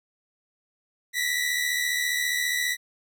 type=tone pair together; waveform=sawtooth; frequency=1914.2 / 1989 Hz; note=A#6 / B6; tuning=+45 / +12 cents; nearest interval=minor second; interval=67 cents; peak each=-24 / -23 dBFS; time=1.13-2.77 s; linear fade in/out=50 ms; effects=none